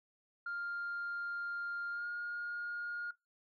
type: tone with pitch glide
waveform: sine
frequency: 1400 to 1424.5 Hz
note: F6 to F6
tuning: +4 to +34 cents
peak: -36 dBFS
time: 0.46-3.11 s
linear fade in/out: 5 ms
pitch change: +30 cents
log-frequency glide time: 1.91-2.07 s
effects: noise-tail reverb RT60 0.2 s tail -22 dB re dry + tanh soft clip ceiling -34 dBFS